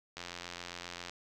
click train, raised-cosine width 0.2 ms, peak -24 dBFS, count 82, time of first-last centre 0.17-1.096 s, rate 87.5 Hz, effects none

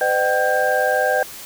sine tone cluster, 509 / 608 / 767 / 1594 Hz, C5 / D#5 / G5 / G6, -48 / -40 / -38 / +28 cents, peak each -21 dBFS, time 0.01-1.23 s, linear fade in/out 2 ms, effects white hiss -36 dBFS RMS until 1.45 s

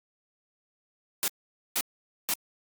white noise bursts, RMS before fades -27 dBFS, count 3, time 1.23-2.337 s, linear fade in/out 0 ms, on 49 ms, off 480 ms, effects high-pass 200 Hz 12 dB/octave + Opus 48 kbps

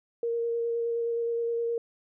sine tone with vibrato, 466.2 Hz, A#4, in tune, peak -26 dBFS, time 0.23-1.78 s, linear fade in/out 2 ms, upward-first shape square, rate 9.6 Hz, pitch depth 9 cents each way, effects none

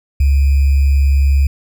sine tone with sample-and-hold, 69.3 Hz, C#2, in tune, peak -8 dBFS, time 0.2-1.47 s, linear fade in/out 5 ms, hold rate 2450 Hz, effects none

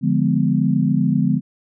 sine chord, D diminished seventh, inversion none, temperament equal with one note detuned, 146.83 / 174.61 / 207.7 / 250.4 Hz, D3 / F3 / Ab3 / Cb4, 0 / 0 / 0 / +24 cents, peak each -20 dBFS, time 0.01-1.41 s, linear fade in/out 50 ms, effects none

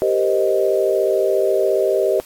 sine chord, C minor seventh, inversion second, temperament equal, 392 / 466.2 / 523.3 / 622.3 Hz, G4 / Bb4 / C5 / Eb5, 0 / 0 / 0 / 0 cents, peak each -18 / -23 / -21 / -19 dBFS, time 0.02-2.2 s, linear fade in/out 0 ms, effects white hiss -44 dBFS RMS until 2.25 s + AAC 64 kbps

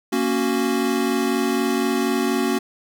square chord, F# major, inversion first, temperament equal, 233.1 / 277.2 / 370 Hz, A#3 / C#4 / F#4, 0 / 0 / 0 cents, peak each -24 dBFS, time 0.12-2.59 s, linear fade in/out 10 ms, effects none

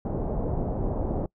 pink low-pass noise, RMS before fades -28 dBFS, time 0.05-1.26 s, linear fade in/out 2 ms, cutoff 720 Hz, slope 24 dB/octave, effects noise-tail reverb RT60 0.1 s tail -24 dB re dry

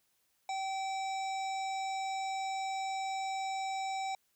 harmonic tone, 771 Hz, G5, 29 cents flat, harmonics 1 / 3 / 5 / 7 / 9 / 10, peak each -34 / -44 / -48 / -51 / -53 / -54 dBFS, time 0.49-4.15 s, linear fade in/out 2 ms, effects white hiss -75 dBFS RMS until 4.35 s

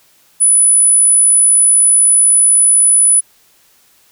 sine tone, 9956 Hz, D#9, in tune, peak -6 dBFS, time 0.4-3.21 s, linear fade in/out 20 ms, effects white hiss -51 dBFS RMS until 4.11 s

